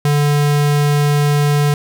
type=tone; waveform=square; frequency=146 Hz; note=D3; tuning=10 cents flat; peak=-12 dBFS; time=0.05-1.74 s; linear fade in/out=2 ms; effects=9-bit